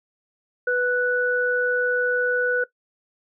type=tone pair together; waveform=sine; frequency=493.9 / 1480 Hz; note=B4 / F#6; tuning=0 / 0 cents; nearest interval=octave + perfect fifth; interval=1900 cents; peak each=-22 / -21 dBFS; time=0.67-2.64 s; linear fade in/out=5 ms; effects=noise-tail reverb RT60 0.1 s tail -17 dB re dry